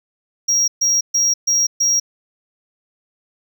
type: tone bursts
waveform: triangle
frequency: 5640 Hz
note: F8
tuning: 16 cents sharp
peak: -12 dBFS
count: 5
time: 0.48-2 s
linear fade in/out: 10 ms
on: 200 ms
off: 130 ms
effects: none